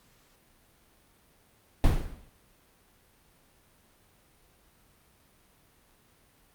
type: noise with exponential decay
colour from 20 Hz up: brown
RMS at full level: -18 dBFS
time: 1.84-2.3 s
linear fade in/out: 1 ms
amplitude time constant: 100 ms
effects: pink hiss -63 dBFS RMS until 6.54 s + Opus 48 kbps